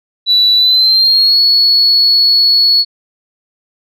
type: tone with pitch glide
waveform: sine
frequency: 3951 to 4384 Hz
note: B7 to C#8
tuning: 0 to -20 cents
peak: -5 dBFS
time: 0.26-2.85 s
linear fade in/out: 50 ms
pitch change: +180 cents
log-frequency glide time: 0.56-1.41 s
effects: tanh soft clip ceiling -2 dBFS